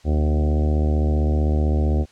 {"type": "harmonic tone with a mistuned harmonic", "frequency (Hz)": 75.6, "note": "D#2", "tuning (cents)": -49, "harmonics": [1, 2, 3, 4, 5, 6, 7, 8, 9, 10], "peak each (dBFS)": [-17, -29, -27, -30, -31, -37, -34, -38, -39, -38], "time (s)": [0.04, 2.06], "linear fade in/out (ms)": 50, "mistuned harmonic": 2, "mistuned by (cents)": -15, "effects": ["white hiss -54 dBFS RMS until 2.11 s", "low-pass 6000 Hz 12 dB/octave"]}